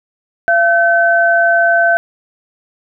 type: tone pair together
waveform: sine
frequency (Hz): 682 / 1529.7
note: F5 / G6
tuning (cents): -41 / -43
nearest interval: octave + major second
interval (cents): 1398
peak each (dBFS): -11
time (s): 0.48-1.97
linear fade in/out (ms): 0
effects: none